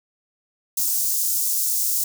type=high-pass noise; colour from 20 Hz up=white; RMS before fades=-22 dBFS; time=0.77-2.04 s; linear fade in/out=5 ms; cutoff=5700 Hz; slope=24 dB/octave; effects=none